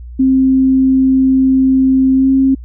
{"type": "tone with pitch glide", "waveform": "sine", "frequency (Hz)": [263.5, 267.3], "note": ["C4", "C4"], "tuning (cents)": [12, 37], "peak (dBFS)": -7, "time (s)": [0.19, 2.55], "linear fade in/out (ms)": 10, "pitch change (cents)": 25, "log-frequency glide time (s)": [2.14, 2.3], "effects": ["added 60 Hz sine -27 dBFS peak until 2.64 s"]}